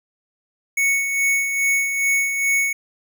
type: tone with tremolo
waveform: square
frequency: 2217 Hz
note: C#7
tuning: in tune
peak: -16 dBFS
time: 0.77-2.73 s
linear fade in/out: 5 ms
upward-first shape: sine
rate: 2.4 Hz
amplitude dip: 50%
effects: none